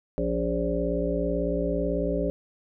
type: harmonic tone with a mistuned harmonic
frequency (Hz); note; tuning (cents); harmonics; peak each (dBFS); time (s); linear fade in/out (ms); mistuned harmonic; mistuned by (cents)
58.1; A#1; -5; 1 / 3 / 5 / 7 / 9 / 10; -31 / -31 / -31 / -31 / -31 / -31; 0.18-2.3; 0; 5; -42
effects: none